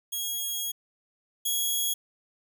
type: tone pair in turn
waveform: 10% pulse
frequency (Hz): 3299 / 3324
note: G#7 / G#7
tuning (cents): -12 / +1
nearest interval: unison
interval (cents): 13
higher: second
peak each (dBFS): -21 / -17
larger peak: second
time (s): 0.12-0.72 / 1.45-1.94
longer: first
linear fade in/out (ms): 10
effects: none